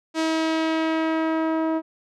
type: tone with low-pass filter sweep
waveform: sawtooth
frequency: 320.7 Hz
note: E4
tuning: 48 cents flat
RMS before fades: -23 dBFS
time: 0.14-1.82 s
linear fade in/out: 50 ms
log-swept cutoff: 6700 to 930 Hz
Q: 0.92
effects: none